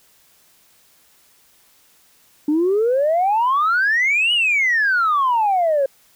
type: exponential two-way sweep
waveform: sine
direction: up then down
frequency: 290 to 2960 to 531 Hz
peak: -13 dBFS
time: 2.48-5.86 s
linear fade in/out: 5 ms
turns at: 4.33 s
effects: tanh soft clip ceiling -11 dBFS + white hiss -55 dBFS RMS until 6.15 s